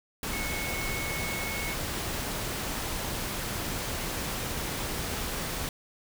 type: tone in noise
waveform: sine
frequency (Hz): 2197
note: C#7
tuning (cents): -16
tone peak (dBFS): -35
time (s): 0.33-1.74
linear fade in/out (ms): 2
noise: pink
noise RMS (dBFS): -33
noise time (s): 0.23-5.69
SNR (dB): -5
effects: none